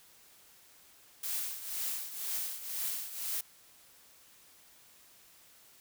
blue noise with tremolo, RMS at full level -34 dBFS, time 1.23-3.41 s, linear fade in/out 5 ms, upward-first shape triangle, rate 2 Hz, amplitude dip 75%, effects white hiss -60 dBFS RMS until 5.8 s

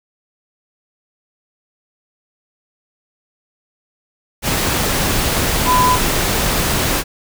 sine tone in noise, 1003 Hz, B5, 26 cents sharp, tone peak -11 dBFS, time 5.65-5.98 s, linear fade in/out 50 ms, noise pink, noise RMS -17 dBFS, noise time 4.42-7.04 s, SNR +3 dB, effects none

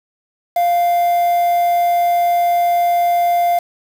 triangle tone with quantisation, 698 Hz, F5, 1 cent flat, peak -10 dBFS, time 0.56-3.59 s, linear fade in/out 5 ms, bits 5, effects none

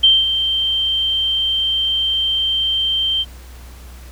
sine tone with ADSR envelope, 3136 Hz, G7, in tune, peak -6 dBFS, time 0.03-3.25 s, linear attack 10 ms, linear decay 210 ms, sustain -9 dB, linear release 38 ms, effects added 62 Hz sine -35 dBFS peak until 4.11 s + pink hiss -44 dBFS RMS until 4.11 s

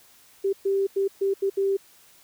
sine tone bursts at uneven times, 392 Hz, G4, in tune, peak -20 dBFS, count 6, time 0.44-0.53 / 0.65-0.87 / 0.96-1.08 / 1.21-1.34 / 1.42-1.5 / 1.57-1.77 s, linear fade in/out 10 ms, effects white hiss -55 dBFS RMS until 2.23 s

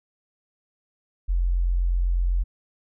sine tone, 44.02 Hz, F1, 14 cents sharp, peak -19 dBFS, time 1.28-2.44 s, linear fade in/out 20 ms, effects none

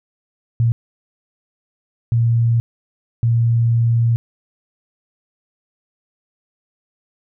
sine tone bursts at uneven times, 116.54 Hz, A#2, in tune, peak -12 dBFS, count 3, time 0.6-0.72 / 2.12-2.6 / 3.23-4.16 s, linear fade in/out 0 ms, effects none

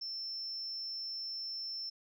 sine tone, 5350 Hz, E8, 25 cents sharp, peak -37 dBFS, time 0.01-1.9 s, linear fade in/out 10 ms, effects tanh soft clip ceiling -33 dBFS

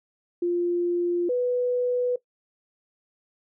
sine tone pair in turn, 349.2 / 493.8 Hz, F4 / B4, 0 / 0 cents, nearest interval tritone, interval 600 cents, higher second, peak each -21 dBFS, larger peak neither, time 0.42-1.29 / 1.29-2.16 s, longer neither, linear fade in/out 5 ms, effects noise-tail reverb RT60 0.1 s tail -18 dB re dry

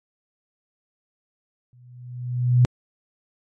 sine tone with exponential growth, 123.6 Hz, B2, 2 cents sharp, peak -10 dBFS, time 1.73-2.65 s, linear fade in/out 0 ms, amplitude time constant 200 ms, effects MP3 32 kbps

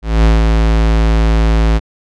square tone with ADSR envelope, 55 Hz, A1, in tune, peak -6 dBFS, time 0.02-1.8 s, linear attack 220 ms, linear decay 170 ms, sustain -3 dB, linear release 35 ms, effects low-pass 5000 Hz 12 dB/octave

